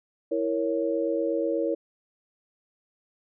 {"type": "chord", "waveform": "sine", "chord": "A# diminished", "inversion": "second", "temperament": "equal", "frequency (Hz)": [329.6, 466.2, 554.4], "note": ["E4", "A#4", "C#5"], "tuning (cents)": [0, 0, 0], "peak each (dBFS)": -28, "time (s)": [0.31, 1.75], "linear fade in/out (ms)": 10, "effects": []}